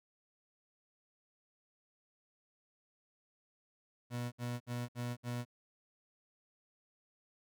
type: tone bursts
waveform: 30% pulse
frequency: 121.4 Hz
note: B2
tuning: 29 cents flat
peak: -34 dBFS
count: 5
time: 4.1-5.452 s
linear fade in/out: 50 ms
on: 220 ms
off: 63 ms
effects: none